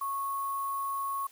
sine tone with sample-and-hold, 1100 Hz, C#6, 14 cents flat, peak -30 dBFS, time 0.01-1.27 s, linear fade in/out 5 ms, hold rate 11025 Hz, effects white hiss -58 dBFS RMS until 1.31 s + high-pass 400 Hz 12 dB/octave

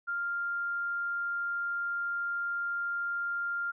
sine tone, 1396.9 Hz, F6, in tune, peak -30 dBFS, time 0.07-3.72 s, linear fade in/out 20 ms, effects none

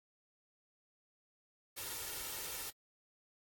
white noise with comb filter, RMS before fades -43 dBFS, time 1.76-2.71 s, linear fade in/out 20 ms, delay 2.2 ms, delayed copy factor +0.5, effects AAC 64 kbps

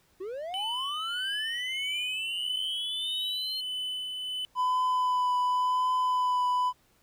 triangle linear sweep, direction up, 353.9 to 4247 Hz, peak -32 dBFS, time 0.2-3.61 s, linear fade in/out 10 ms
triangle tone with tremolo, 3012 Hz, F#7, 30 cents sharp, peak -29 dBFS, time 0.54-4.45 s, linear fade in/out 0 ms, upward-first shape sine, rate 1.6 Hz, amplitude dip 30%
triangle tone with vibrato, 1002 Hz, B5, 25 cents sharp, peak -22 dBFS, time 4.55-6.73 s, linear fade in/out 50 ms, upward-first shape triangle, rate 0.91 Hz, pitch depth 17 cents each way
effects pink hiss -66 dBFS RMS until 7.02 s

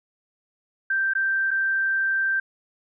sine tone with dropouts, 1568 Hz, G6, in tune, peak -20 dBFS, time 0.9-2.4 s, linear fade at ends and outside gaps 5 ms, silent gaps 1.136-1.151 / 1.508-1.512 s, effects none

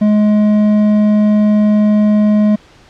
triangle tone with hard clipping, 210.4 Hz, G#3, 23 cents sharp, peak -9 dBFS, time 0.01-2.56 s, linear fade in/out 10 ms, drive 10 dB, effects pink hiss -44 dBFS RMS until 2.89 s + low-pass 5000 Hz 12 dB/octave

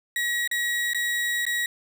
35% pulse tone with dropouts, 1910 Hz, A#6, 42 cents sharp, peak -22 dBFS, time 0.16-1.66 s, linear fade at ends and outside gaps 2 ms, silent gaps 0.476-0.513 / 0.934-0.946 / 1.453-1.465 s, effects none

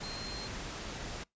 sine tone in noise, 4186 Hz, C8, in tune, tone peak -42 dBFS, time 0.03-0.48 s, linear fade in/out 10 ms, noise pink, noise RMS -41 dBFS, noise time 0-1.24 s, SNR -4 dB, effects noise-tail reverb RT60 0.2 s tail -26 dB re dry + resampled to 16000 Hz

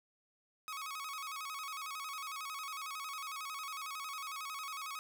sawtooth tone with vibrato, 1187 Hz, D6, 18 cents sharp, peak -37 dBFS, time 0.68-4.99 s, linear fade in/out 0 ms, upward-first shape square, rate 11 Hz, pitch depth 110 cents each way, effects none

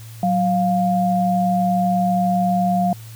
sine tone pair together, 185.9 / 701.9 Hz, F#3 / F5, +8 / +9 cents, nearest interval octave + major seventh, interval 2301 cents, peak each -18 dBFS, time 0.23-2.93 s, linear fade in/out 2 ms, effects added 112 Hz sine -35 dBFS peak until 3.15 s + white hiss -45 dBFS RMS until 3.15 s

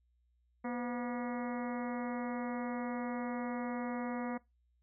harmonic tone with a mistuned harmonic, 241.1 Hz, B3, 41 cents flat, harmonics 1 / 2 / 3 / 4 / 5 / 6 / 7 / 8 / 9, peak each -37 / -43 / -45 / -46 / -49 / -53 / -55 / -52 / -53 dBFS, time 0.64-4.38 s, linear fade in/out 10 ms, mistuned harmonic 2, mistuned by +76 cents, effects noise-tail reverb RT60 0.2 s tail -21 dB re dry + added 60 Hz sine -70 dBFS peak until 4.82 s

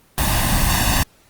pink noise with comb filter, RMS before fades -17 dBFS, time 0.18-1.03 s, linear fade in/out 0 ms, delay 1.1 ms, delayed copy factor +0.95, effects pink hiss -54 dBFS RMS until 1.29 s + Opus 24 kbps

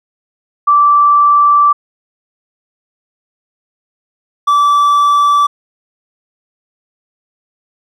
sine / triangle tone pair in turn, 1166 / 1159.3 Hz, D6 / D6, -13 / -23 cents, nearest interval unison, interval 10 cents, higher first, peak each -5 dBFS, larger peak neither, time 0.67-1.73 / 4.47-5.47 s, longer first, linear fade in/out 10 ms, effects none

